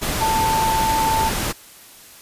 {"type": "tone in noise", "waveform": "sine", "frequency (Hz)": 887, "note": "A5", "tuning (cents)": 14, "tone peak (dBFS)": -17, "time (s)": [0.2, 1.3], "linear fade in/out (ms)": 20, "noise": "pink", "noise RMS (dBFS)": -23, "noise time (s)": [0.01, 1.53], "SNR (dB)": 3, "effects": ["white hiss -44 dBFS RMS until 2.21 s", "resampled to 32000 Hz"]}